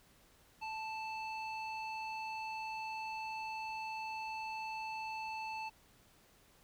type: tone with low-pass filter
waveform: square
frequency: 880 Hz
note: A5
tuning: in tune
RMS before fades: -42 dBFS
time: 0.61-5.7 s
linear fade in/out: 20 ms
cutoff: 3400 Hz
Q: 2.6
effects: pink hiss -66 dBFS RMS until 6.63 s